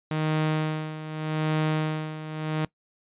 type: tone with tremolo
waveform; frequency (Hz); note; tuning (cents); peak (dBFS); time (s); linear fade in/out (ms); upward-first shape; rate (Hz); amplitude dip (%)
sawtooth; 155.56; D#3; 0; -18; 0.11-2.65; 2; sine; 0.83; 75
effects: noise-tail reverb RT60 0.1 s tail -21 dB re dry + resampled to 8000 Hz